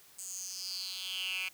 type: tone with high-pass filter sweep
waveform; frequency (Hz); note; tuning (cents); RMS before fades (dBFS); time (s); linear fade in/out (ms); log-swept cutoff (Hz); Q
10% pulse; 186.9; F#3; +18; -39; 0.18-1.49; 10; 7800 to 2300; 6.1
effects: white hiss -59 dBFS RMS until 1.53 s